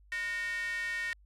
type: tone with high-pass filter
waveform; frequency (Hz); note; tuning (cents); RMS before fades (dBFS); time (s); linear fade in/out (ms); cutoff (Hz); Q
square; 205; G#3; -22; -35; 0.12-1.13; 0; 1900; 9.9
effects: added 50 Hz sine -57 dBFS peak until 1.25 s + low-pass 10000 Hz 12 dB/octave